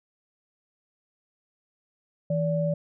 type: tone pair together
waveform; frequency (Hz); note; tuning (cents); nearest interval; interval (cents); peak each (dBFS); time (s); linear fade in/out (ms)
sine; 162.2 / 578.6; E3 / D5; -28 / -26; octave + minor seventh; 2202; -25 / -26; 2.3-2.74; 5
effects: none